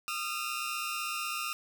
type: tone cluster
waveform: sawtooth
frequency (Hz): 1229 / 1357 / 2587 / 2770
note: D#6 / E6 / E7 / F7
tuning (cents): -22 / +50 / -33 / -15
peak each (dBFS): -33 / -36 / -40 / -35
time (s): 0.08-1.53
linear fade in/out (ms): 0
effects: none